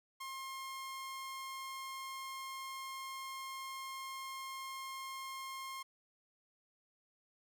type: tone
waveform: sawtooth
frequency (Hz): 1067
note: C6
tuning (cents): +34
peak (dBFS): -39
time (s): 0.2-5.83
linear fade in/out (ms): 10
effects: none